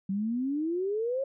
sine exponential sweep, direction up, 188.7 to 554.4 Hz, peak -27 dBFS, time 0.09-1.24 s, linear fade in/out 5 ms, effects none

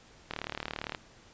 click train, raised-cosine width 0.3 ms, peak -18 dBFS, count 25, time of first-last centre 0.31-0.948 s, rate 37.6 Hz, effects pink hiss -57 dBFS RMS until 1.33 s + resampled to 16000 Hz

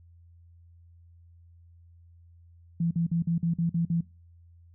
sine tone bursts, 168.2 Hz, E3, 35 cents sharp, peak -23 dBFS, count 8, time 2.8-4.009 s, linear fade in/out 5 ms, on 110 ms, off 47 ms, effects noise-tail reverb RT60 0.3 s tail -21 dB re dry + added 85 Hz sine -52 dBFS peak until 4.74 s

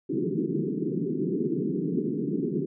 white band-pass noise, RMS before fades -28 dBFS, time 0.09-2.66 s, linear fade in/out 10 ms, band 140 to 420 Hz, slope 96 dB/octave, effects none

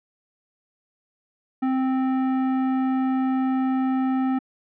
sine tone with tanh clipping, 261.6 Hz, C4, in tune, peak -22 dBFS, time 1.62-4.39 s, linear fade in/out 10 ms, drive 16 dB, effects low-pass 2000 Hz 12 dB/octave

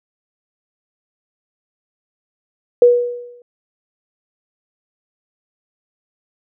sine tone with exponential decay, 484.7 Hz, B4, 32 cents flat, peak -3 dBFS, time 2.82-3.42 s, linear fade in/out 2 ms, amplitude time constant 130 ms, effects none

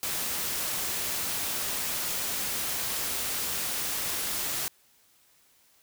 white noise, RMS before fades -31 dBFS, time 0.03-4.68 s, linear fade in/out 0 ms, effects white hiss -63 dBFS RMS until 5.82 s

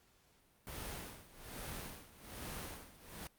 pink noise with tremolo, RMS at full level -44 dBFS, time 0.67-3.27 s, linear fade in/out 0 ms, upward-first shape sine, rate 1.2 Hz, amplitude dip 85%, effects pink hiss -70 dBFS RMS until 3.38 s + Opus 48 kbps

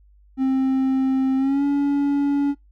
triangle tone with pitch glide, 264.5 to 283.5 Hz, C4 to C#4, +19 to +39 cents, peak -15 dBFS, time 0.37-2.55 s, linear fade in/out 50 ms, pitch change +120 cents, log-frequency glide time 1.37-1.64 s, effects noise-tail reverb RT60 0.2 s tail -25 dB re dry + added 50 Hz sine -50 dBFS peak until 2.71 s

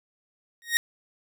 sawtooth tone with exponential growth, 1869 Hz, A#6, 4 cents sharp, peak -12 dBFS, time 0.62-0.77 s, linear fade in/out 0 ms, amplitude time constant 32 ms, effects none

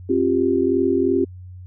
sine chord, C suspended fourth, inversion none, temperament equal with one note detuned, 268.2 / 349.2 / 392 Hz, C4 / F4 / G4, +43 / 0 / 0 cents, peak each -20 dBFS, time 0.09-1.25 s, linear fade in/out 10 ms, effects added 91 Hz sine -35 dBFS peak until 1.66 s

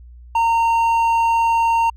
sine tone with hard clipping, 919 Hz, A#5, 25 cents flat, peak -15 dBFS, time 0.35-1.9 s, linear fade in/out 5 ms, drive 5 dB, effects added 60 Hz sine -38 dBFS peak until 1.96 s

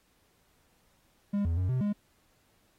triangle tone with pitch steps, 202.4 / 83.3 / 91.7 / 128.5 / 205.8 Hz, G#3 / E2 / F#2 / C3 / G#3, -44 / +19 / -15 / -31 / -16 cents, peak -24 dBFS, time 1.33-1.93 s, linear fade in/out 10 ms, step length 120 ms, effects pink hiss -69 dBFS RMS until 2.78 s + AAC 48 kbps

